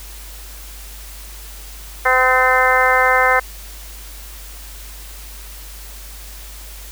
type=harmonic tone with a mistuned harmonic; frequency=256.3 Hz; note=C4; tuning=36 cents flat; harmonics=2 / 3 / 4 / 5 / 6 / 7 / 8; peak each=-19 / -19 / -19 / -19 / -19 / -19 / -19 dBFS; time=2.05-3.4 s; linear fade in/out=10 ms; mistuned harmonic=8; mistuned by=+24 cents; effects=added 50 Hz sine -34 dBFS peak until 6.91 s + white hiss -38 dBFS RMS until 6.91 s